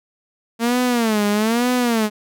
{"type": "tone with vibrato", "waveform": "sawtooth", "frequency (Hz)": 226.7, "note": "A#3", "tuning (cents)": -48, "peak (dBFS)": -12, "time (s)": [0.59, 2.1], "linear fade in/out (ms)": 50, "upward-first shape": "sine", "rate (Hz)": 1.1, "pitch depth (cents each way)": 170, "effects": []}